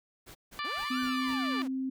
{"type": "noise bursts", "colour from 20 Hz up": "pink", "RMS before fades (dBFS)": -49, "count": 5, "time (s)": [0.26, 1.355], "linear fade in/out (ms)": 20, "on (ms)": 91, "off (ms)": 160}
{"type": "harmonic tone", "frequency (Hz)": 587.3, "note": "D5", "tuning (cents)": 0, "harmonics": [2, 3, 4, 5, 6, 7, 8], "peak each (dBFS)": [-35, -39, -41, -43, -45, -46, -47], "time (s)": [0.59, 1.62], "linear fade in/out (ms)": 0}
{"type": "linear two-way sweep", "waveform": "sawtooth", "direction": "up then down", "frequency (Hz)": [220, 1544, 220], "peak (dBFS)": -38, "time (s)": [0.64, 1.68], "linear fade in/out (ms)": 10, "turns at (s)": 1}
{"type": "tone with pitch glide", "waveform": "sine", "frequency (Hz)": [256.2, 263.1], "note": ["C4", "C4"], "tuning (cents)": [-36, 10], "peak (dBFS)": -30, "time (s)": [0.9, 1.9], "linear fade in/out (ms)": 10, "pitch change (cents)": 46, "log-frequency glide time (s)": [1.03, 1.38]}
{"effects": []}